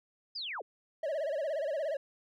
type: linear sweep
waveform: sine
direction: down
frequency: 5130 to 304.1 Hz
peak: -36 dBFS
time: 0.35-0.62 s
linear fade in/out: 10 ms
type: tone with vibrato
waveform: triangle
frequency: 598 Hz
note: D5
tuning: 31 cents sharp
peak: -29 dBFS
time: 1.03-1.97 s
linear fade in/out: 5 ms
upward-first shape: sine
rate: 17 Hz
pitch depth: 160 cents each way
effects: none